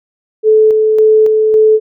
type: tone with tremolo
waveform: sine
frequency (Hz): 434.2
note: A4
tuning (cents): -23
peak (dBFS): -4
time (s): 0.43-1.8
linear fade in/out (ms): 50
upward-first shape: square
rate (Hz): 1.8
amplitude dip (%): 30
effects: none